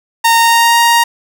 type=tone with pitch glide; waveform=sawtooth; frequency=921 to 936 Hz; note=A#5 to A#5; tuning=-21 to +7 cents; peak=-3 dBFS; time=0.24-1.04 s; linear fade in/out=10 ms; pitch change=+28 cents; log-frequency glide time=0.36-0.78 s; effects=none